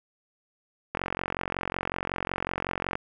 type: click train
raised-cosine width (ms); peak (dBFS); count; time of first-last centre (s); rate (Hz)
0.5; -13; 92; 0.95-2.954; 45.4
effects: none